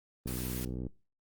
click train, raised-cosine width 3 ms, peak -25 dBFS, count 39, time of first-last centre 0.26-0.867 s, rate 62.6 Hz
white noise, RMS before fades -41 dBFS, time 0.27-0.65 s, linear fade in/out 5 ms
effects noise-tail reverb RT60 0.3 s tail -25 dB re dry + Opus 24 kbps

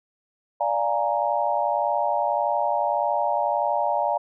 sine chord, Bb dominant seventh, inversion first, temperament equal, 587.3 / 698.5 / 830.6 / 932.3 Hz, D5 / F5 / Ab5 / Bb5, 0 / 0 / 0 / 0 cents, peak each -26 dBFS, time 0.6-4.18 s, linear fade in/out 10 ms, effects none

